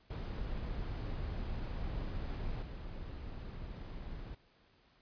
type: noise with level steps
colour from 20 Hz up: brown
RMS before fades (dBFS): -39 / -44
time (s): 0.1-4.35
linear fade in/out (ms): 5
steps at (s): 2.62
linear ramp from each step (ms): 10
effects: pink hiss -68 dBFS RMS until 5.01 s + resampled to 11025 Hz